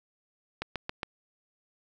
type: click train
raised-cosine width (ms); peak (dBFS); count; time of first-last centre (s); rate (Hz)
0.3; -16; 4; 0.62-1.032; 7.29
effects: none